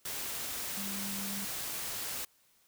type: tone in noise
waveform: sine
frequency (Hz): 198.4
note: G3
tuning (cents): +21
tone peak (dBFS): -40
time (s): 0.77-1.45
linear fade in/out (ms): 5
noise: white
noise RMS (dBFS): -38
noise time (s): 0.05-2.25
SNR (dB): -5
effects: white hiss -68 dBFS RMS until 2.67 s